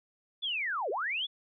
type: linear two-way sweep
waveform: sine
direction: down then up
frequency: 3520 to 362.8 to 3520 Hz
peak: -30 dBFS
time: 0.42-1.27 s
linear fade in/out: 20 ms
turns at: 0.9 s
effects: none